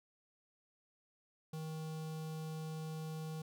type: tone with notch filter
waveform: square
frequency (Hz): 157.8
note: D#3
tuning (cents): +25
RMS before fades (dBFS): -43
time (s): 1.53-3.42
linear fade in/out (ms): 5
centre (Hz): 1900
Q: 1.4
effects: none